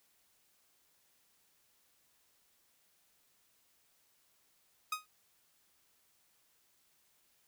sawtooth tone with exponential decay, 1253 Hz, D#6, 12 cents sharp, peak -27 dBFS, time 4.92-5.06 s, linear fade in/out 5 ms, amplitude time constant 29 ms, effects white hiss -72 dBFS RMS until 7.47 s

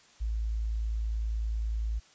sine tone, 55 Hz, A1, in tune, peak -28 dBFS, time 0.2-2 s, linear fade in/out 20 ms, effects white hiss -59 dBFS RMS until 2.14 s + resampled to 16000 Hz

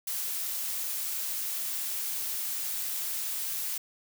blue noise, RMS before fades -33 dBFS, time 0.07-3.78 s, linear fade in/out 5 ms, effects none

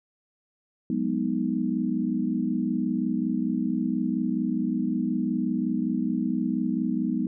sine chord, G# minor seventh, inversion third, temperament equal with one note detuned, 182.34 / 207.7 / 246.9 / 311.1 Hz, F#3 / G#3 / B3 / D#4, -25 / 0 / 0 / 0 cents, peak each -31 / -29 / -27 / -30 dBFS, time 0.9-7.27 s, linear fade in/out 2 ms, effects none

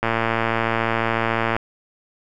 click train, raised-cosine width 0.5 ms, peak -5 dBFS, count 176, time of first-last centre 0.03-1.565 s, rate 114 Hz, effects none

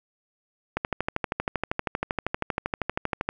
click train, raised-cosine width 0.5 ms, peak -10 dBFS, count 33, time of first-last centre 0.77-3.29 s, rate 12.7 Hz, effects none

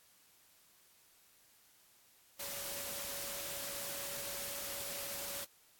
sine tone in noise, 563 Hz, C#5, 27 cents sharp, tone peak -51 dBFS, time 2.39-5.45 s, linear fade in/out 10 ms, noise white, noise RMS -42 dBFS, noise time 2.39-5.45 s, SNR -12 dB, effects white hiss -66 dBFS RMS until 5.79 s + AAC 64 kbps

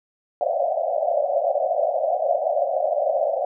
pink band-pass noise, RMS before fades -22 dBFS, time 0.41-3.45 s, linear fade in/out 2 ms, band 550 to 730 Hz, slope 96 dB/octave, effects none

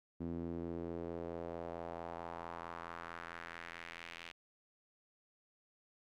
sawtooth tone with band-pass filter sweep, 84.5 Hz, E2, 43 cents sharp, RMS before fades -45 dBFS, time 0.2-4.32 s, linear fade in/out 10 ms, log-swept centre 260 to 2700 Hz, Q 1.9, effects none

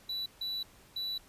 triangle tone bursts at uneven times, 3951 Hz, B7, in tune, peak -32 dBFS, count 3, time 0.09-0.26 / 0.41-0.63 / 0.96-1.18 s, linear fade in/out 5 ms, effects pink hiss -59 dBFS RMS until 1.28 s + resampled to 32000 Hz

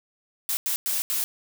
blue noise bursts at uneven times, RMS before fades -26 dBFS, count 4, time 0.49-0.57 / 0.66-0.76 / 0.86-1.02 / 1.1-1.24 s, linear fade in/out 0 ms, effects none

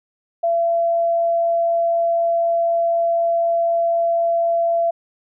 sine tone, 676 Hz, E5, 43 cents sharp, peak -15 dBFS, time 0.43-4.91 s, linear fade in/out 10 ms, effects none

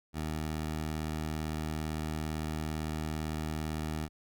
15% pulse tone, 77.78 Hz, D#2, in tune, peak -27 dBFS, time 0.13-4.09 s, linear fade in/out 50 ms, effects none

